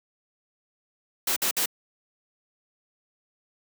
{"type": "noise bursts", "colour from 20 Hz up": "white", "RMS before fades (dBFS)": -25, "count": 3, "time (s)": [1.27, 1.659], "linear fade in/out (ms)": 5, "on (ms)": 93, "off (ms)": 55, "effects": ["high-pass 200 Hz 12 dB/octave"]}